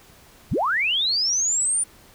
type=linear sweep; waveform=sine; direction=up; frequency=43.15 to 9397 Hz; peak=-19 dBFS; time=0.51-1.84 s; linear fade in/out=10 ms; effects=pink hiss -51 dBFS RMS until 2.14 s